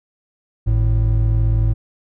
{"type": "tone pair together", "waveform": "triangle", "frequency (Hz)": [51.91, 110], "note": ["G#1", "A2"], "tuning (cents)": [0, 0], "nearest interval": "octave + minor second", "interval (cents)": 1300, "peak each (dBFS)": -14, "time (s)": [0.66, 1.74], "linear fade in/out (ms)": 20, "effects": []}